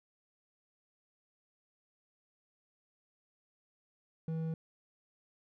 sine tone with hard clipping, 161.5 Hz, E3, 35 cents flat, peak -35 dBFS, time 4.28-4.54 s, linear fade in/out 2 ms, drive 6 dB, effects none

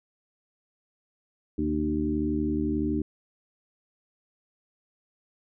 harmonic tone with a mistuned harmonic, 76.6 Hz, D#2, 27 cents flat, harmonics 1 / 2 / 3 / 4 / 5, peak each -33 / -37 / -30 / -27 / -34 dBFS, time 1.58-3.02 s, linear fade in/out 5 ms, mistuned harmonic 4, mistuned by -28 cents, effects none

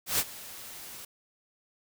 white noise with ADSR envelope, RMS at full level -25 dBFS, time 0.06-1.05 s, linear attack 130 ms, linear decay 45 ms, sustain -19 dB, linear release 4 ms, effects none

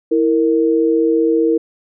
sine tone pair together, 327.2 / 462.4 Hz, E4 / A#4, -13 / -14 cents, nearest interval tritone, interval 599 cents, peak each -14 dBFS, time 0.11-1.58 s, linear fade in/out 10 ms, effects none

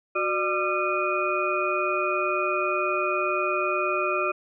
sine tone cluster, 367.3 / 598 / 1198 / 1361 / 2468 Hz, F#4 / D5 / D6 / F6 / D#7, -13 / +31 / +34 / -45 / -15 cents, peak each -29 dBFS, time 0.15-4.32 s, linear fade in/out 10 ms, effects none

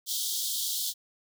pink high-pass noise, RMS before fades -31 dBFS, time 0.06-0.94 s, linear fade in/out 50 ms, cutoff 3200 Hz, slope 96 dB/octave, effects none

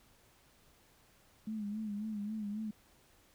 sine tone with vibrato, 211.3 Hz, G#3, 30 cents sharp, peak -36 dBFS, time 1.47-2.71 s, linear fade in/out 5 ms, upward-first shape sine, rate 3.7 Hz, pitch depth 70 cents each way, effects pink hiss -66 dBFS RMS until 3.34 s

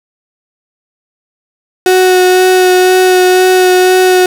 35% pulse tone with vibrato, 368.4 Hz, F#4, 7 cents flat, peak -3 dBFS, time 1.86-4.26 s, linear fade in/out 2 ms, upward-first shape sine, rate 2 Hz, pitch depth 12 cents each way, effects none

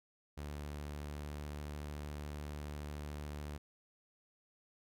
sawtooth tone with pitch glide, 73.42 to 73.89 Hz, D2 to D2, 0 to +11 cents, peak -38 dBFS, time 0.37-3.58 s, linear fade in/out 10 ms, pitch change +11 cents, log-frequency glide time 0.89-1.6 s, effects none

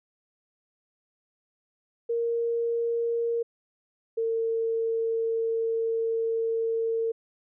sine tone pair in turn, 466.2 / 454 Hz, A#4 / A#4, 0 / -46 cents, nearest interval unison, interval 46 cents, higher first, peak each -24 dBFS, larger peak neither, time 2.09-3.43 / 4.17-7.12 s, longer second, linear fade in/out 10 ms, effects none

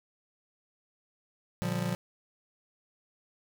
square chord, G minor seventh, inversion first, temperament just, 117.6 / 147 / 176.4 / 196 Hz, Bb2 / D3 / F3 / G3, +16 / +2 / +18 / 0 cents, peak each -36 / -39 / -33 / -39 dBFS, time 1.62-1.95 s, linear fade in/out 0 ms, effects none

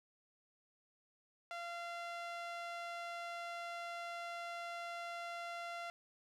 sawtooth tone with band-pass filter, 688 Hz, F5, 26 cents flat, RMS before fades -45 dBFS, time 1.51-5.9 s, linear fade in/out 0 ms, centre 1600 Hz, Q 0.66, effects none

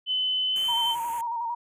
sine tone with pitch glide, 3029 to 3086 Hz, F#7 to G7, +40 to -28 cents, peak -23 dBFS, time 0.06-0.96 s, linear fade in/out 50 ms, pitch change +32 cents, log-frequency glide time 0.48-0.73 s
white band-stop noise, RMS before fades -41 dBFS, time 0.56-1.21 s, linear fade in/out 0 ms, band 3200 to 6400 Hz, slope 96 dB/octave
sine tone with vibrato, 936 Hz, A#5, 7 cents sharp, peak -27 dBFS, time 0.68-1.55 s, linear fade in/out 10 ms, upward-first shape square, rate 11 Hz, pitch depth 36 cents each way
effects resampled to 32000 Hz

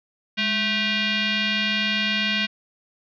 sine tone with frequency modulation, 207.7 Hz, G#3, in tune, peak -20 dBFS, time 0.37-2.47 s, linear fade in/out 20 ms, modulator 873 Hz, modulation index 4.1, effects none

